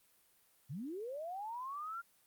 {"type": "linear sweep", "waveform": "sine", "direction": "up", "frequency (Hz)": [113.9, 1407], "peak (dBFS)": -40, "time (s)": [0.69, 2.02], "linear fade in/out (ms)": 20, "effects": ["white hiss -70 dBFS RMS until 2.26 s", "Opus 32 kbps"]}